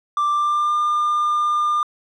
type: tone with pitch glide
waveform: triangle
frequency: 1178 to 1202.8 Hz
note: D6 to D6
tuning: +5 to +41 cents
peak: -14 dBFS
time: 0.17-1.83 s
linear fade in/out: 2 ms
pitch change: +36 cents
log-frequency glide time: 0.31-0.78 s
effects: tanh soft clip ceiling -10 dBFS + resampled to 24000 Hz